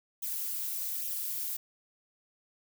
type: noise with flanger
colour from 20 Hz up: violet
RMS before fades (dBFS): -35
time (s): 0.22-1.57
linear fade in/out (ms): 10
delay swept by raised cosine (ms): 0.31 to 5.21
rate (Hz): 1.2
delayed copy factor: +0.6
effects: none